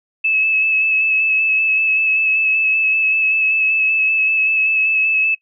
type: tone with vibrato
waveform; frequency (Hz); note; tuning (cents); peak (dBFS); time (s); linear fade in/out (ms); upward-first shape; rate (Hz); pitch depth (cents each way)
sine; 2600; E7; -24; -13; 0.24-5.35; 10; square; 5.2; 16
effects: noise-tail reverb RT60 0.1 s tail -20 dB re dry